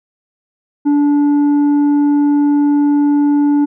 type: tone with tanh clipping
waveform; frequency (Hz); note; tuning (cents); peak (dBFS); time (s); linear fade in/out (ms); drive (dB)
sine; 290; D4; -22; -10; 0.85-3.66; 20; 5
effects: none